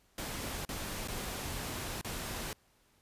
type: noise with dropouts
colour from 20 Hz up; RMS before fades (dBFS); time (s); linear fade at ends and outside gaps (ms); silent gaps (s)
pink; -39; 0.18-2.53; 2; 0.651-0.69 / 1.076-1.083 / 2.013-2.046
effects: pink hiss -69 dBFS RMS until 3.01 s + resampled to 32000 Hz